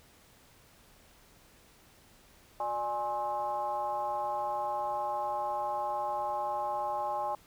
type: tone with frequency modulation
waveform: sine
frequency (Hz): 830.6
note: G#5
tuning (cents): 0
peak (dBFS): -30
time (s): 2.6-7.35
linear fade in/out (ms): 2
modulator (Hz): 233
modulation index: 1
effects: pink hiss -60 dBFS RMS until 7.46 s